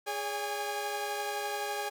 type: tone cluster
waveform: sawtooth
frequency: 414.4 / 567 / 817 Hz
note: G#4 / C#5 / G#5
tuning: -4 / +39 / -29 cents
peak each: -34 / -37 / -31 dBFS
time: 0.06-1.9 s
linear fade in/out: 20 ms
effects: none